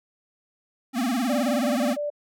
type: tone with vibrato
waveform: square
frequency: 246.9 Hz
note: B3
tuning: in tune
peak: -23 dBFS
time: 0.93-1.97 s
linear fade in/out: 50 ms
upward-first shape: sine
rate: 19 Hz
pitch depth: 170 cents each way
type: tone bursts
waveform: sine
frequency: 587.3 Hz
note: D5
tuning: in tune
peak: -25 dBFS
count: 5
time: 1.29-2.102 s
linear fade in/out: 10 ms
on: 140 ms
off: 28 ms
effects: none